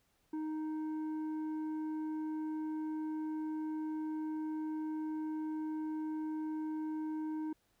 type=tone with tanh clipping; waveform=triangle; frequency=311.1 Hz; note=D#4; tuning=in tune; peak=-37 dBFS; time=0.33-7.53 s; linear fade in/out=5 ms; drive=11 dB; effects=pink hiss -75 dBFS RMS until 7.8 s